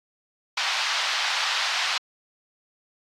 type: band-pass noise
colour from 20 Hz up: white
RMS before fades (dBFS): -26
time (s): 0.57-1.98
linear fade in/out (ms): 5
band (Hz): 810 to 4600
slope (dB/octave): 24
effects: AAC 64 kbps